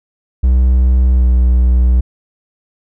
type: tone with pitch glide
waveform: triangle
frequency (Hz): 63.1 to 61.66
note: B1 to B1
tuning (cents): +38 to -2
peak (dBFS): -5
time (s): 0.43-2.01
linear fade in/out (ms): 10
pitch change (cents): -40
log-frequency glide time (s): 1.16-1.25
effects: none